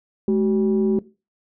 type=tone pair together; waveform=sine; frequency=212.5 / 379.9 Hz; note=G#3 / F#4; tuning=+40 / +46 cents; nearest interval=minor seventh; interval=1006 cents; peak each=-17 / -18 dBFS; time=0.28-0.99 s; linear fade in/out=2 ms; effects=noise-tail reverb RT60 0.3 s tail -19 dB re dry + tanh soft clip ceiling -11 dBFS